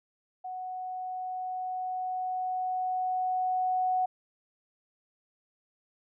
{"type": "tone with level ramp", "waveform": "sine", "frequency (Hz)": 740, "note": "F#5", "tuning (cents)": 0, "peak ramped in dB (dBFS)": [-35, -24], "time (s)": [0.44, 4.06], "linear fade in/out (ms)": 10, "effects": []}